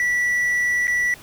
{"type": "tone with dropouts", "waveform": "triangle", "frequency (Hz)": 1955, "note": "B6", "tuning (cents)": -18, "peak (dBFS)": -16, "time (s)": [0, 1.14], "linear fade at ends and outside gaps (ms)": 1, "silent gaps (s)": [0.871, 0.879], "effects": ["pink hiss -44 dBFS RMS until 1.22 s"]}